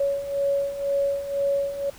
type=beating tone pair; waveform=sine; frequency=558 / 560 Hz; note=C#5 / C#5; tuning=+11 / +18 cents; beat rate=2 Hz; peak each=-28 / -23 dBFS; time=0-1.9 s; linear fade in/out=5 ms; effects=pink hiss -47 dBFS RMS until 1.98 s